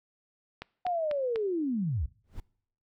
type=click train; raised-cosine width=0.3 ms; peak=-22 dBFS; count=4; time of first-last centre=0.62-1.359 s; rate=4.06 Hz
type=linear sweep; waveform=sine; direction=down; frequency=740 to 55 Hz; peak=-27 dBFS; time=0.85-2.06 s; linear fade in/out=5 ms
type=noise with exponential growth; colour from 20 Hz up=brown; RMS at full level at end=-36 dBFS; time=2.24-2.4 s; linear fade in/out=2 ms; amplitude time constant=34 ms
effects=noise-tail reverb RT60 0.6 s tail -23 dB re dry